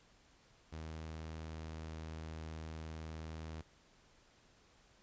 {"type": "tone", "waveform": "sawtooth", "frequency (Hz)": 79.5, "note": "D#2", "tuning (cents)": 38, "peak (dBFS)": -40, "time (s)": [0.72, 3.62], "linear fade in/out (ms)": 10, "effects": ["pink hiss -67 dBFS RMS until 5.02 s", "resampled to 16000 Hz"]}